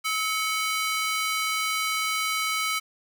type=ring-modulated tone; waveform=sawtooth; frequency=1760 Hz; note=A6; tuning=in tune; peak=-18 dBFS; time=0.04-2.8 s; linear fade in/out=20 ms; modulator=471 Hz; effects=none